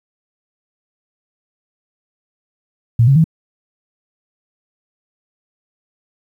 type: tone with pitch steps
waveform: sine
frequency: 116.54 / 137 / 161.05 Hz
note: A#2 / C#3 / E3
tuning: 0 / -20 / -40 cents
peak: -7 dBFS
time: 2.99-3.242 s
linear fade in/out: 5 ms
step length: 84 ms
effects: 8-bit